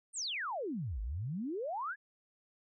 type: exponential two-way sweep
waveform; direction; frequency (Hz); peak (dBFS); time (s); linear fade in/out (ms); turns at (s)
sine; down then up; 9270 to 49 to 1756; -35; 0.13-1.96; 50; 1.01
effects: none